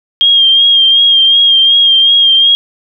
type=tone with vibrato; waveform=sine; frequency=3224 Hz; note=G7; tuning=48 cents sharp; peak=-4 dBFS; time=0.21-2.55 s; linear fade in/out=0 ms; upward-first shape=sine; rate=2.7 Hz; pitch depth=35 cents each way; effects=none